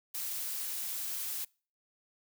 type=noise; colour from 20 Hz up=blue; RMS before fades=-37 dBFS; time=0.14-1.45 s; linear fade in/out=10 ms; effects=noise-tail reverb RT60 0.4 s tail -26 dB re dry